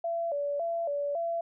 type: tone with vibrato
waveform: sine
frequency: 622.3 Hz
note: D#5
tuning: in tune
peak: -28 dBFS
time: 0.04-1.41 s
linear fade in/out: 5 ms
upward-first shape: square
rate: 1.8 Hz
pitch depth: 140 cents each way
effects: none